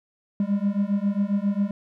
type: beating tone pair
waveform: triangle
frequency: 197.7 / 205.1 Hz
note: G3 / G#3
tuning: +15 / -21 cents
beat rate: 7.4 Hz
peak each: -22 dBFS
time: 0.4-1.71 s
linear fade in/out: 2 ms
effects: none